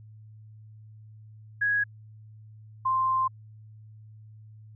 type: tone pair in turn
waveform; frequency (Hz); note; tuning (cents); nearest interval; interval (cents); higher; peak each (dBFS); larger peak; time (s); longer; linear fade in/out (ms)
sine; 1661.2 / 1046.5; G#6 / C6; 0 / 0; minor sixth; 800; first; -22; neither; 1.61-1.84 / 2.85-3.28; second; 10
effects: added 108 Hz sine -46 dBFS peak until 4.75 s